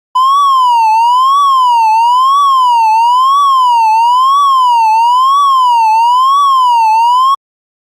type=tone with vibrato; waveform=triangle; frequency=997 Hz; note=B5; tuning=16 cents sharp; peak=-3 dBFS; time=0.15-7.35 s; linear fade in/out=10 ms; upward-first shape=triangle; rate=1 Hz; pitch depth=250 cents each way; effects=Opus 48 kbps